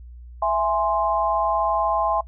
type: chord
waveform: sine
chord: E augmented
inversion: none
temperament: equal with one note detuned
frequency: 662.7 / 830.6 / 1046.5 Hz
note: E5 / G#5 / B#5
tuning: +9 / 0 / 0 cents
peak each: -23 dBFS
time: 0.42-2.21 s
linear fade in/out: 5 ms
effects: noise-tail reverb RT60 0.1 s tail -21 dB re dry + added 60 Hz sine -38 dBFS peak until 2.27 s